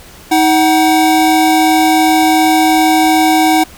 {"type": "tone pair together", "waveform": "square", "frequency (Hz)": [316.4, 752.5], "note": ["D#4", "F#5"], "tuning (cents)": [29, 29], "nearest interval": "octave + minor third", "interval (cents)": 1500, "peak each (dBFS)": -11, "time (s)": [0.31, 3.64], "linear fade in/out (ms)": 10, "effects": ["pink hiss -37 dBFS RMS until 3.77 s"]}